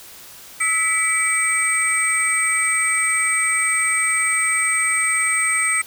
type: tone cluster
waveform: sine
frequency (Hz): 1300 / 1979 / 2297 / 8310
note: E6 / B6 / D7 / C9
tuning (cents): -24 / +3 / -39 / -13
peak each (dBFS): -26 / -22 / -22 / -20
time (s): 0.6-5.82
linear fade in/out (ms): 10
effects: white hiss -41 dBFS RMS until 5.86 s